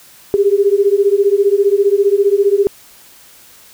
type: beating tone pair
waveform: sine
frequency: 394 / 409 Hz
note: G4 / G#4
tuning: +9 / -26 cents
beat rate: 15 Hz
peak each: -12 dBFS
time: 0.34-2.67 s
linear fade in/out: 0 ms
effects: white hiss -43 dBFS RMS until 3.73 s